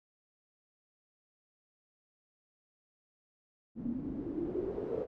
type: noise with low-pass filter sweep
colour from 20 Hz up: white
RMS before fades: -37 dBFS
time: 3.75-5.07 s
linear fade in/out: 50 ms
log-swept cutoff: 230 to 480 Hz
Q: 6.7
effects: none